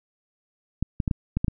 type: clicks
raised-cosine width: 5 ms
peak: -11 dBFS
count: 7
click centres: 0.826 / 1.002 / 1.078 / 1.112 / 1.37 / 1.445 / 1.482 s
effects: none